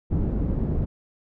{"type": "low-pass noise", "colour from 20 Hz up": "pink", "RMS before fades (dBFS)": -24, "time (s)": [0.1, 0.86], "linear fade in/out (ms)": 20, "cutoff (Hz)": 280, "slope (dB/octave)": 12, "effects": []}